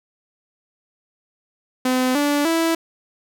sawtooth tone with pitch steps, 255.2 / 289.8 / 329 Hz, C4 / D4 / E4, -43 / -23 / -3 cents, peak -13 dBFS, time 1.85-2.75 s, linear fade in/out 5 ms, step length 300 ms, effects none

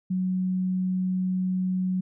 sine tone, 185 Hz, F#3, in tune, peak -23 dBFS, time 0.1-2.01 s, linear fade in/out 10 ms, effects none

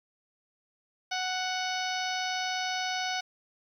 harmonic tone, 741 Hz, F#5, 2 cents sharp, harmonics 1 / 2 / 3 / 4 / 5 / 6 / 7 / 8, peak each -33 / -36 / -38 / -39 / -40 / -41 / -41 / -42 dBFS, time 1.11-3.21 s, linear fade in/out 10 ms, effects 10-bit

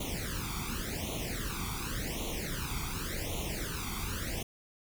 pink noise with flanger, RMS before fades -36 dBFS, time 0-4.43 s, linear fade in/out 5 ms, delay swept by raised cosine 0.3 to 0.88 ms, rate 0.89 Hz, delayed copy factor +1, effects none

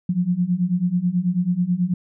sine beating tone pair, 173.1 / 182.3 Hz, F3 / F#3, -15 / -25 cents, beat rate 9.2 Hz, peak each -22 / -20 dBFS, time 0.09-1.94 s, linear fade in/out 5 ms, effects none

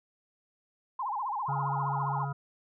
sine tone with vibrato, 932 Hz, A#5, 1 cent flat, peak -30 dBFS, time 0.99-2.25 s, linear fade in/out 5 ms, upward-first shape sine, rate 15 Hz, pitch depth 250 cents each way
harmonic tone, 140.4 Hz, C#3, 22 cents sharp, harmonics 1 / 3 / 5 / 7 / 9 / 10, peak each -32 / -49 / -44 / -42 / -42 / -46 dBFS, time 1.48-2.33 s, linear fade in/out 10 ms
effects none

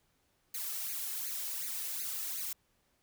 blue noise with flanger, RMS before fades -38 dBFS, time 0.54-2.53 s, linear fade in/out 5 ms, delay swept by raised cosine 0.45 to 2.35 ms, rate 2.7 Hz, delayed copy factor +0.9, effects pink hiss -74 dBFS RMS until 3.02 s

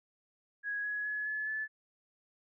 sine tone with pitch steps, 1661.2 / 1679.5 / 1698.1 / 1716.8 / 1735.7 Hz, G#6 / G#6 / G#6 / A6 / A6, 0 / +19 / +38 / -43 / -24 cents, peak -33 dBFS, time 0.63-1.68 s, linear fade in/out 50 ms, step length 210 ms, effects none

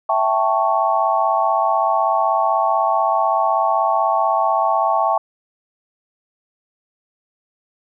sine chord, A dominant seventh, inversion second, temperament equal, 659.3 / 784 / 880 / 1108.7 Hz, E5 / G5 / A5 / C#6, 0 / 0 / 0 / 0 cents, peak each -20 dBFS, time 0.09-5.18 s, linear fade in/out 5 ms, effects none

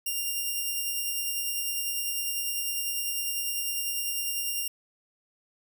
5% pulse tone with tremolo, 2794 Hz, F7, in tune, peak -18 dBFS, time 0.06-4.68 s, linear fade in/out 5 ms, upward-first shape triangle, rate 10 Hz, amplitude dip 30%, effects none

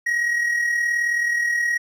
triangle tone with amplitude modulation, 1897 Hz, A#6, 30 cents sharp, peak -15 dBFS, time 0.06-1.78 s, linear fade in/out 10 ms, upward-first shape sine, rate 38.9 Hz, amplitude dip 45%, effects none

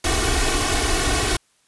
pink noise with comb filter, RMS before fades -20 dBFS, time 0.04-1.37 s, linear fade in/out 5 ms, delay 2.7 ms, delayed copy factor +0.95, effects white hiss -62 dBFS RMS until 1.67 s + resampled to 24000 Hz

